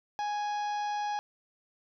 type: harmonic tone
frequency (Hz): 830.6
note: G#5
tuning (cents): 0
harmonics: 1 / 2 / 3 / 4 / 5 / 6 / 7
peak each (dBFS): -30 / -43 / -49 / -49 / -53 / -52 / -54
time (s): 0.19-1.19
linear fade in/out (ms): 0
effects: none